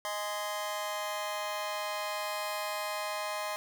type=chord; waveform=sawtooth; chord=Ab major; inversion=second; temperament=just; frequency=623 / 830.6 / 1038.3 Hz; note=Eb5 / Ab5 / C6; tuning=+2 / 0 / -14 cents; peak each=-33 / -36 / -34 dBFS; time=0.05-3.56 s; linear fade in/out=0 ms; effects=none